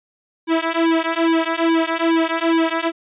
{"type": "tone with flanger", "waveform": "sawtooth", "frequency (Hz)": 328.9, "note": "E4", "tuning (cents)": -4, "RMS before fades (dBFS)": -18, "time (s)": [0.47, 2.92], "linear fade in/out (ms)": 50, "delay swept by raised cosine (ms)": [1.5, 3.4], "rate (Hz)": 2.4, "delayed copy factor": -1, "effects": ["resampled to 8000 Hz"]}